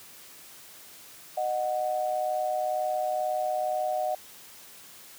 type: tone pair together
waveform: sine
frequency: 616 / 738.1 Hz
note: D#5 / F#5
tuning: -17 / -4 cents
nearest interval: minor third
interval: 313 cents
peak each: -29 / -28 dBFS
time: 1.37-4.15 s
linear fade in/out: 5 ms
effects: white hiss -49 dBFS RMS until 5.18 s + high-pass 80 Hz 12 dB/octave